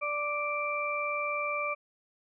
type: harmonic tone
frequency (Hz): 587.3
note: D5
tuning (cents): 0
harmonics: 1 / 2 / 4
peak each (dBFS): -35 / -33 / -33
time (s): 0.01-1.75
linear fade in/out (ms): 20
effects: none